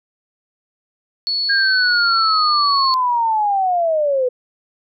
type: tone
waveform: sine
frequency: 4405 Hz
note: C#8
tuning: 12 cents flat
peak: -17 dBFS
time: 1.27-2.94 s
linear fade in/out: 0 ms
type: linear sweep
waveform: sine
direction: down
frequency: 1627 to 490.2 Hz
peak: -14 dBFS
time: 1.49-4.29 s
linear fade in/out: 10 ms
effects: none